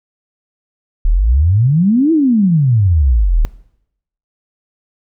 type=exponential two-way sweep; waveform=sine; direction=up then down; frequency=35.21 to 334.9 to 35.21 Hz; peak=-8 dBFS; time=1.05-3.45 s; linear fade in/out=0 ms; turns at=2.12 s; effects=noise-tail reverb RT60 0.8 s tail -20 dB re dry